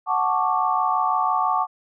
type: chord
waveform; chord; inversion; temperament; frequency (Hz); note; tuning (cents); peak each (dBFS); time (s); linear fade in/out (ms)
sine; D major seventh; first; equal; 740 / 880 / 1108.7 / 1174.7; F#5 / A5 / C#6 / D6; 0 / 0 / 0 / 0; -24; 0.06-1.67; 50
effects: none